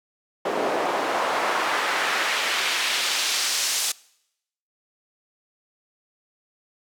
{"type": "noise with band-pass filter sweep", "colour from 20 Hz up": "pink", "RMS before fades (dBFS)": -24, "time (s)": [0.45, 3.92], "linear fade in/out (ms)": 5, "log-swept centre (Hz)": [480, 6900], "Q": 0.92, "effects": ["noise-tail reverb RT60 0.8 s tail -23 dB re dry", "high-pass 300 Hz 12 dB/octave"]}